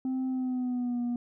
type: tone with pitch glide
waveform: sine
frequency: 260 to 241.2 Hz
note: C4 to B3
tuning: -11 to -41 cents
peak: -25 dBFS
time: 0.05-1.16 s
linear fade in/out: 2 ms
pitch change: -130 cents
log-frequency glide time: 0.28-1.01 s
effects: tanh soft clip ceiling -27 dBFS